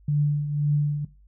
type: tone with tremolo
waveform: sine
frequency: 146.83 Hz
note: D3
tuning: in tune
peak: -17 dBFS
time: 0.08-1.05 s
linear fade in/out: 5 ms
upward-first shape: triangle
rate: 1.9 Hz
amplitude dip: 65%
effects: noise-tail reverb RT60 0.3 s tail -18 dB re dry + added 50 Hz sine -51 dBFS peak until 1.27 s